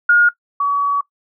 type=tone pair in turn; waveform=sine; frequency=1429 / 1134.2 Hz; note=F6 / C#6; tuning=+39 / +39 cents; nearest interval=major third; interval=400 cents; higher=first; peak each=-7 / -14 dBFS; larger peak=first; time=0.09-0.29 / 0.6-1.01 s; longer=second; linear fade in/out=5 ms; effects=noise-tail reverb RT60 0.1 s tail -20 dB re dry